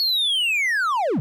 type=linear sweep; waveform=triangle; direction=down; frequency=4422 to 116.54 Hz; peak=-17 dBFS; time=0-1.2 s; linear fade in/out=0 ms; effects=none